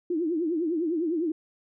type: tone with vibrato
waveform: sine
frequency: 329.6 Hz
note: E4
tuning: in tune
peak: -24 dBFS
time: 0.1-1.32 s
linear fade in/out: 5 ms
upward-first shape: triangle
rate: 9.9 Hz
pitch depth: 180 cents each way
effects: none